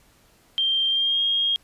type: tone with pitch glide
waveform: sine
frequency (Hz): 3168 to 3248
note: G7 to G#7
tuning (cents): +18 to -39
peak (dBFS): -19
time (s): 0.58-1.56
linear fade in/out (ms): 0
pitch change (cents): +43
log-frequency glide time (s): 0.89-1.21
effects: pink hiss -58 dBFS RMS until 1.63 s + resampled to 32000 Hz